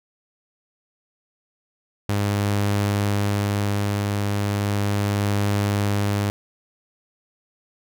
sawtooth tone with tremolo, 101.8 Hz, G#2, 34 cents flat, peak -15 dBFS, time 2.09-6.3 s, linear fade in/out 0 ms, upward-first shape triangle, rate 0.36 Hz, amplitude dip 25%, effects none

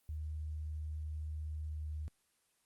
sine tone with pitch glide, 76.9 to 76.37 Hz, D#2 to D#2, -20 to -32 cents, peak -38 dBFS, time 0.09-2.08 s, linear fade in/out 0 ms, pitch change -12 cents, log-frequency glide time 1.66-1.87 s, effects white hiss -75 dBFS RMS until 2.65 s + Opus 24 kbps

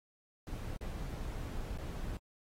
brown noise with dropouts, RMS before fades -40 dBFS, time 0.47-2.17 s, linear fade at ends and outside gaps 1 ms, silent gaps 0.764-0.81 / 1.775-1.784 s, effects AAC 48 kbps

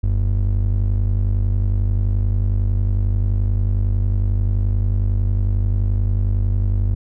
triangle ring-modulated tone, 70.8 Hz, C#2, 37 cents sharp, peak -10 dBFS, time 0.03-6.95 s, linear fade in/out 10 ms, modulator 25.6 Hz, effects none

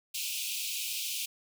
pink high-pass noise, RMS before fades -35 dBFS, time 0.14-1.26 s, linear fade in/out 10 ms, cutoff 2400 Hz, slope 96 dB/octave, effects none

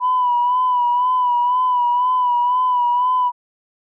sine tone with vibrato, 987.8 Hz, B5, in tune, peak -13 dBFS, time 0-3.32 s, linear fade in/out 50 ms, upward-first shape sine, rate 2 Hz, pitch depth 43 cents each way, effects tanh soft clip ceiling -9 dBFS

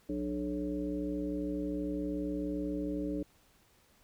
harmonic tone with a mistuned harmonic, 61.3 Hz, B1, 12 cents flat, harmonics 1 / 3 / 5 / 7 / 9, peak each -43 / -41 / -34 / -42 / -43 dBFS, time 0.09-3.23 s, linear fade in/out 5 ms, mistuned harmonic 5, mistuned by -56 cents, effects pink hiss -66 dBFS RMS until 4.03 s

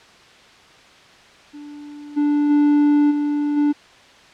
triangle tone with level steps, 293 Hz, D4, 4 cents flat, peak -32 / -13 / -10 / -16 / -12 dBFS, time 1.53-3.73 s, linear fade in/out 20 ms, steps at 2.16 / 2.49 / 3.1 / 3.56 s, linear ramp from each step 20 ms, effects white hiss -47 dBFS RMS until 4.33 s + low-pass 4000 Hz 12 dB/octave

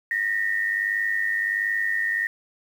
sine tone pair together, 1835.6 / 1937 Hz, A#6 / B6, -27 / -34 cents, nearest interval minor second, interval 93 cents, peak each -23 / -27 dBFS, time 0.11-2.27 s, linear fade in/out 2 ms, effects 8-bit

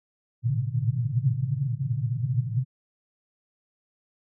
pink band-pass noise, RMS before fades -26 dBFS, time 0.42-2.65 s, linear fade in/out 50 ms, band 110 to 150 Hz, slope 96 dB/octave, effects none

